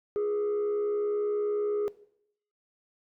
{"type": "tone with frequency modulation", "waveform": "sine", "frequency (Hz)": 415.3, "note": "G#4", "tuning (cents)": 0, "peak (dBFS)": -23, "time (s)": [0.16, 1.88], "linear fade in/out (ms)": 0, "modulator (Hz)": 68.7, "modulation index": 0.26, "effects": ["noise-tail reverb RT60 0.7 s tail -20 dB re dry", "tanh soft clip ceiling -25 dBFS"]}